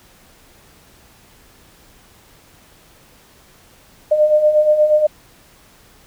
sine beating tone pair, 600 / 608.4 Hz, D5 / D#5, +37 / -39 cents, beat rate 8.4 Hz, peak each -18 / -11 dBFS, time 4.11-5.07 s, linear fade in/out 10 ms, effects pink hiss -49 dBFS RMS until 6.06 s

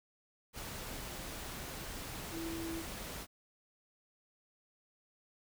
sine tone in noise, 329.6 Hz, E4, in tune, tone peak -39 dBFS, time 2.31-2.84 s, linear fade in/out 50 ms, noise pink, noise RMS -44 dBFS, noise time 0.53-3.27 s, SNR +2 dB, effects none

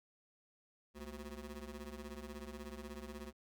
20% pulse ring-modulated tone, 146.83 Hz, D3, in tune, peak -38 dBFS, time 0.94-3.33 s, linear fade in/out 50 ms, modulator 81.6 Hz, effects none

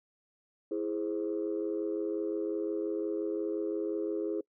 sine chord, E augmented, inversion none, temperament equal, 329.6 / 415.3 / 523.3 Hz, E4 / G#4 / B#4, 0 / 0 / 0 cents, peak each -33 / -33 / -39 dBFS, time 0.71-4.41 s, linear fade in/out 5 ms, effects noise-tail reverb RT60 0.1 s tail -25 dB re dry + tanh soft clip ceiling -23 dBFS

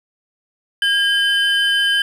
triangle tone pair together, 1622 / 3058 Hz, G#6 / G7, -41 / -44 cents, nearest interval major seventh, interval 1097 cents, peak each -15 dBFS, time 0.82-2.02 s, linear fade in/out 2 ms, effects none

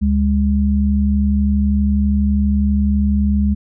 sine tone pair together, 72.27 / 204.4 Hz, D2 / G#3, -27 / -27 cents, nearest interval octave + tritone, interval 1800 cents, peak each -15 dBFS, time 0.01-3.55 s, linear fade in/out 20 ms, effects none

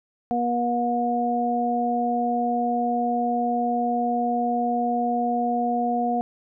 harmonic tone, 240 Hz, B3, 49 cents flat, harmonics 1 / 2 / 3, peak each -25 / -30 / -23 dBFS, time 0.31-6.21 s, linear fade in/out 0 ms, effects none

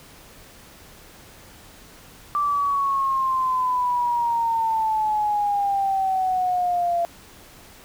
sine exponential sweep, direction down, 1174.7 to 683 Hz, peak -19 dBFS, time 2.35-7.05 s, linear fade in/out 0 ms, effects pink hiss -47 dBFS RMS until 7.84 s

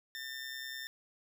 20% pulse tone with amplitude modulation, 1800 Hz, A6, 39 cents sharp, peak -33 dBFS, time 0.15-0.87 s, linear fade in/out 0 ms, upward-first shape sine, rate 130 Hz, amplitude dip 55%, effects none

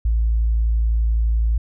sine tone, 55.9 Hz, A1, 28 cents sharp, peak -14 dBFS, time 0.05-1.58 s, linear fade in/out 5 ms, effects tanh soft clip ceiling -11 dBFS

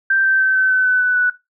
sine tone with pitch steps, 1568 / 1555.4 / 1542.8 / 1530.4 / 1518.1 / 1505.9 / 1493.7 / 1481.7 Hz, G6 / G6 / G6 / G6 / F#6 / F#6 / F#6 / F#6, 0 / -14 / -28 / -42 / +44 / +30 / +16 / +2 cents, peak -12 dBFS, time 0.1-1.3 s, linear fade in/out 5 ms, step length 150 ms, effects noise-tail reverb RT60 0.2 s tail -17 dB re dry

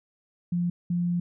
sine tone pair in turn, 174.61 / 174.61 Hz, F3 / F3, 0 / 0 cents, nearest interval unison, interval 0 cents, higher neither, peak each -23 dBFS, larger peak neither, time 0.52-0.7 / 0.9-1.2 s, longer second, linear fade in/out 5 ms, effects none

